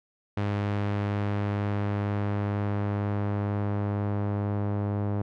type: tone with low-pass filter sweep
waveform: sawtooth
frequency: 102.1 Hz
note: G#2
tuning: 29 cents flat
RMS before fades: -28 dBFS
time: 0.37-5.22 s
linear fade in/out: 5 ms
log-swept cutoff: 2800 to 900 Hz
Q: 0.72
effects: none